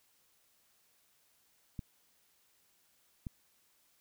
clicks, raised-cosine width 5 ms, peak -27 dBFS, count 2, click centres 1.792 / 3.268 s, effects white hiss -71 dBFS RMS until 4 s

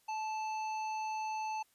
harmonic tone with a mistuned harmonic, 880 Hz, A5, in tune, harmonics 1 / 3 / 5 / 7, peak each -35 / -46 / -55 / -54 dBFS, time 0.08-1.63 s, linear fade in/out 10 ms, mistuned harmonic 1, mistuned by -20 cents, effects white hiss -71 dBFS RMS until 1.74 s + resampled to 32000 Hz

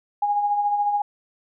sine tone with tremolo, 822 Hz, G#5, 18 cents flat, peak -17 dBFS, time 0.22-1.02 s, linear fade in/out 5 ms, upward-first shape sine, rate 14 Hz, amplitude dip 45%, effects none

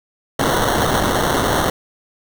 violet noise with sample-and-hold, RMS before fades -17 dBFS, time 0.39-1.7 s, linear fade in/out 5 ms, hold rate 2450 Hz, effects none

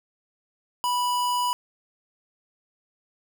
square tone, 983 Hz, B5, 8 cents flat, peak -23 dBFS, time 0.84-1.53 s, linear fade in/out 0 ms, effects none

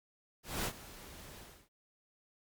pink noise with ADSR envelope, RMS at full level -34 dBFS, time 0.43-1.69 s, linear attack 220 ms, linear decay 69 ms, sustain -17 dB, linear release 310 ms, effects MP3 96 kbps

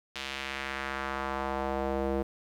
square tone with band-pass filter sweep, 67.6 Hz, C#2, 43 cents flat, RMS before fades -33 dBFS, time 0.15-2.23 s, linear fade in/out 10 ms, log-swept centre 3300 to 440 Hz, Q 1.4, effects 10-bit

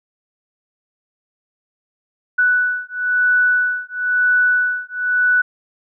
sine beating tone pair, 1483 / 1484 Hz, F#6 / F#6, +4 / +5 cents, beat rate 1 Hz, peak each -17 dBFS, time 2.38-5.42 s, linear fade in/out 10 ms, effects none

